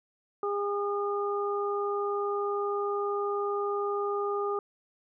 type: harmonic tone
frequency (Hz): 406.4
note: G#4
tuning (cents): -38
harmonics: 1 / 2 / 3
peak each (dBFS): -29 / -37 / -33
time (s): 0.43-4.59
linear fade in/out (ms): 2
effects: none